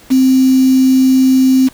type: tone with quantisation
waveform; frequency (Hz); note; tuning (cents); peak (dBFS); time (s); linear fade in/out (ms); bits
sine; 261.6; C4; 0; -6; 0.1-1.69; 20; 4
effects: pink hiss -42 dBFS RMS until 1.73 s